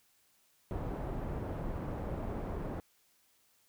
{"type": "low-pass noise", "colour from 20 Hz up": "pink", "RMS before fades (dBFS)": -38, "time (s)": [0.71, 2.8], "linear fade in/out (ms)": 0, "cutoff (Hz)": 780, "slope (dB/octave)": 12, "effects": ["white hiss -70 dBFS RMS until 3.68 s"]}